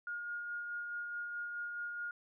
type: tone with tremolo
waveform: sine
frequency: 1426 Hz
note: F6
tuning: 36 cents sharp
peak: -37 dBFS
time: 0.07-2.11 s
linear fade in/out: 2 ms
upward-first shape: sine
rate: 4.7 Hz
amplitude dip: 30%
effects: none